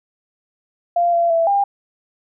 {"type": "tone with pitch steps", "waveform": "sine", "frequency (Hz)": [693, 683, 664, 801], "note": ["F5", "F5", "E5", "G5"], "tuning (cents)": [-14, -39, 12, 37], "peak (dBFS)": -13, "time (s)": [0.96, 1.64], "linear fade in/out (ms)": 5, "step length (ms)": 170, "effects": []}